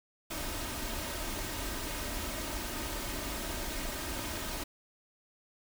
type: noise with comb filter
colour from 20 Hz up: pink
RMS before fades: -37 dBFS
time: 0.3-4.64 s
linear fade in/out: 10 ms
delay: 3.2 ms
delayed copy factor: +0.55
effects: none